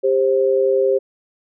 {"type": "tone pair together", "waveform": "sine", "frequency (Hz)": [396.8, 528], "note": ["G4", "C5"], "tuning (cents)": [21, 16], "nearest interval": "perfect fourth", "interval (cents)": 495, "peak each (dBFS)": -16, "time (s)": [0.03, 0.99], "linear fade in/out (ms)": 20, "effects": []}